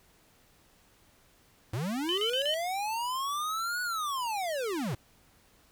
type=linear two-way sweep; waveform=square; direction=up then down; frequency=99 to 1480 to 99 Hz; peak=-31 dBFS; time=1.73-4.95 s; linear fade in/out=5 ms; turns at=3.82 s
type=tone bursts; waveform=sine; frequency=3039 Hz; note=F#7; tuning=46 cents sharp; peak=-28 dBFS; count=4; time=2.09-2.541 s; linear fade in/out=0 ms; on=85 ms; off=37 ms
effects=pink hiss -63 dBFS RMS until 5.71 s